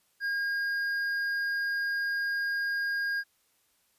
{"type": "tone with hard clipping", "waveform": "triangle", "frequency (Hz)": 1623, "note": "G#6", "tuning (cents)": -40, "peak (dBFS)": -29, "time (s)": [0.2, 3.24], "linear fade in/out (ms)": 50, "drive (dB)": 8, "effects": ["white hiss -70 dBFS RMS until 3.98 s", "resampled to 32000 Hz"]}